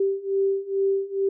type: beating tone pair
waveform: sine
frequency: 389.8 / 392.1 Hz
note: G4 / G4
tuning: -10 / 0 cents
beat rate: 2.3 Hz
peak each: -25 / -23 dBFS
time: 0-1.29 s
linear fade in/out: 5 ms
effects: none